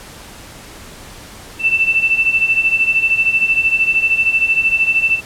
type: beating tone pair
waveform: sine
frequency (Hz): 2656 / 2669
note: E7 / E7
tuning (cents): +12 / +21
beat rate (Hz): 13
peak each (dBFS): -17 / -13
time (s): 1.59-5.21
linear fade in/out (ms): 50
effects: pink hiss -36 dBFS RMS until 5.25 s + low-pass 12000 Hz 12 dB/octave